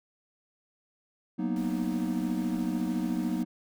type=chord; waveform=triangle; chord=B major seventh; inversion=second; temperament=equal; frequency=185 / 233.1 / 246.9 / 311.1 Hz; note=F#3 / A#3 / B3 / D#4; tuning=0 / 0 / 0 / 0 cents; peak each=-31 dBFS; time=1.38-3.45 s; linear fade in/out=20 ms
type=noise; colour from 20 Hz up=pink; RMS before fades=-49 dBFS; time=1.56-3.43 s; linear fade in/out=2 ms
effects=none